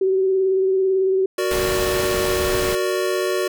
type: tone with vibrato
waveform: sine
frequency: 380.6 Hz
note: F#4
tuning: 49 cents sharp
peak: -15 dBFS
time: 0.01-1.26 s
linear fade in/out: 5 ms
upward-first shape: triangle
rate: 18 Hz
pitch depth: 30 cents each way
type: chord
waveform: square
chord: Gb augmented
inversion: none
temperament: equal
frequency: 370 / 466.2 / 587.3 Hz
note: Gb4 / Bb4 / D5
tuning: 0 / 0 / 0 cents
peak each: -22 / -27 / -26 dBFS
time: 1.38-3.48 s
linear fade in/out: 5 ms
type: noise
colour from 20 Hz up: pink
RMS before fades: -26 dBFS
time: 1.51-2.75 s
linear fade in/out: 0 ms
effects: none